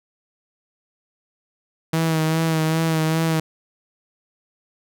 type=tone with vibrato; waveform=sawtooth; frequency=160.5 Hz; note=E3; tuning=46 cents flat; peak=-14 dBFS; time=1.93-3.4 s; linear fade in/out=5 ms; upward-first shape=sine; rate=2.5 Hz; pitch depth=31 cents each way; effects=none